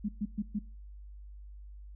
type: tone bursts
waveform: sine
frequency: 208.6 Hz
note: G#3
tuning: 8 cents sharp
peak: -29 dBFS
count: 4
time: 0.04-0.592 s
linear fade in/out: 10 ms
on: 48 ms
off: 120 ms
effects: noise-tail reverb RT60 0.4 s tail -22 dB re dry + added 50 Hz sine -45 dBFS peak until 1.95 s